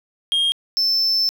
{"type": "tone pair in turn", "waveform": "sine", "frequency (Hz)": [3232, 5299], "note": ["G#7", "E8"], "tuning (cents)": [-48, 8], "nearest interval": "major sixth", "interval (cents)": 856, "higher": "second", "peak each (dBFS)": -13, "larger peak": "neither", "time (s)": [[0.32, 0.52], [0.77, 1.29]], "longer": "second", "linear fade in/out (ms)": 0, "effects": ["tanh soft clip ceiling -15 dBFS", "8-bit"]}